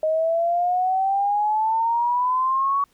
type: exponential sweep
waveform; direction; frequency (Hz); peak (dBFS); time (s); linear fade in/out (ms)
sine; up; 622.3 to 1130; -18; 0.03-2.84; 2
effects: pink hiss -62 dBFS RMS until 2.93 s